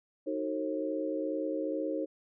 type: chord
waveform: sine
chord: D# diminished seventh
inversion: none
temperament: just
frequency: 311.1 / 373.4 / 448 / 537.6 Hz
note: D#4 / F#4 / A4 / C5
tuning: 0 / +16 / +31 / +47 cents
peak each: -34 / -40 / -38 / -35 dBFS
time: 0.26-2.06 s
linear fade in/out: 20 ms
effects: none